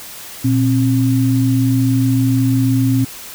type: tone pair together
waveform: sine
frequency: 119.1 / 265.8 Hz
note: A#2 / C4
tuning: +38 / +27 cents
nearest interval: octave + major second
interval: 1389 cents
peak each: -14 dBFS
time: 0.44-3.05 s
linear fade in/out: 10 ms
effects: white hiss -33 dBFS RMS until 3.34 s